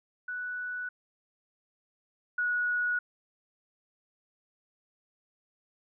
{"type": "tone pair in turn", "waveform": "sine", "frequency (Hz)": [1480, 1460.5], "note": ["F#6", "F#6"], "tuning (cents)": [0, -23], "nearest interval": "unison", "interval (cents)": 23, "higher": "first", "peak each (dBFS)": [-33, -26], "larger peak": "second", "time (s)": [[0.28, 0.89], [2.38, 2.99]], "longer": "neither", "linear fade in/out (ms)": 5, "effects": []}